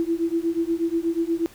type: beating tone pair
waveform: sine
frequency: 329.6 / 337.9 Hz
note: E4 / E4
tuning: 0 / +43 cents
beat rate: 8.3 Hz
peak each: -24 dBFS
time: 0-1.46 s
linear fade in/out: 0 ms
effects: pink hiss -49 dBFS RMS until 1.54 s